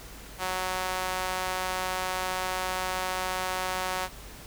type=tone with high-pass filter; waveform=sawtooth; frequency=185 Hz; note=F#3; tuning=in tune; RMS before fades=-31 dBFS; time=0.38-4.09 s; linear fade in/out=50 ms; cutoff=790 Hz; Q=1.2; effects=added 50 Hz sine -46 dBFS peak until 4.46 s + pink hiss -46 dBFS RMS until 4.46 s